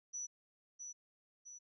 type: tone with echo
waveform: sine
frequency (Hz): 5920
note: F#8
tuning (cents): 0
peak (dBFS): -40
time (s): 0.13-0.27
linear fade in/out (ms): 20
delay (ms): 660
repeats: 2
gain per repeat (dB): -5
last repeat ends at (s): 1.59
effects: none